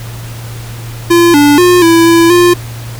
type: tone with pitch steps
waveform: square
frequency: 342.8 / 290.1 / 356.9 / 332.4 / 334.8 / 351.5 Hz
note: F4 / D4 / F4 / E4 / E4 / F4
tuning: -32 / -21 / +38 / +15 / +27 / +11 cents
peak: -4 dBFS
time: 1.1-2.54 s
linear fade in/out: 10 ms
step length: 240 ms
effects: added 116 Hz sine -22 dBFS peak until 2.99 s + pink hiss -30 dBFS RMS until 2.99 s